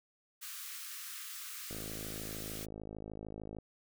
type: high-pass noise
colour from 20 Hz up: white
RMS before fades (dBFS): -45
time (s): 0.41-2.66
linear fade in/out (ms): 20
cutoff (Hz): 1100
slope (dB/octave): 96
type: click train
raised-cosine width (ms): 2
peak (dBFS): -31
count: 101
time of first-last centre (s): 1.71-3.586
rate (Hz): 53.3
effects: none